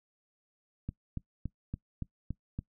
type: click train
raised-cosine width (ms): 5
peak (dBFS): -23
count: 7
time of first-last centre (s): 0.89-2.59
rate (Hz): 3.53
effects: noise-tail reverb RT60 0.1 s tail -21 dB re dry